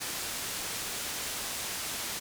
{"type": "low-pass noise", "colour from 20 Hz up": "white", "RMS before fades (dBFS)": -36, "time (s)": [0, 2.2], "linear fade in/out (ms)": 20, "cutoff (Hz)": 10000, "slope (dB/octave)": 12, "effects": []}